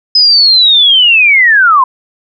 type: linear sweep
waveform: sine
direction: down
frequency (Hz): 5080 to 993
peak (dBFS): -3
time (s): 0.15-1.84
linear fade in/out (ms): 5
effects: none